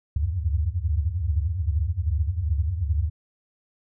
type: tone cluster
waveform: sine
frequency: 71.2 / 73.7 / 86.8 / 96.6 Hz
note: C#2 / D2 / F2 / G2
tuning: +47 / +7 / -10 / -25 cents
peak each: -30 / -25 / -27 / -29 dBFS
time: 0.16-3.1 s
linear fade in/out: 5 ms
effects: none

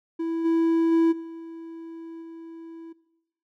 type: tone with level steps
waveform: triangle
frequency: 329.6 Hz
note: E4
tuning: in tune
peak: -23 / -17 / -15 / -35 / -37 dBFS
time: 0.19-2.93 s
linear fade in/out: 10 ms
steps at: 0.44 / 0.91 / 1.11 / 2.21 s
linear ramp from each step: 20 ms
effects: noise-tail reverb RT60 0.9 s tail -19 dB re dry

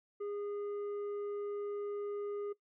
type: tone with tanh clipping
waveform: triangle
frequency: 409.5 Hz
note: G#4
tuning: 24 cents flat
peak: -38 dBFS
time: 0.2-2.53 s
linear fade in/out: 10 ms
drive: 10 dB
effects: noise-tail reverb RT60 0.1 s tail -18 dB re dry

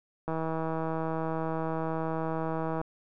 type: click train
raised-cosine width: 1 ms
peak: -19 dBFS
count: 409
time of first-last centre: 0.28-2.814 s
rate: 161 Hz
effects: none

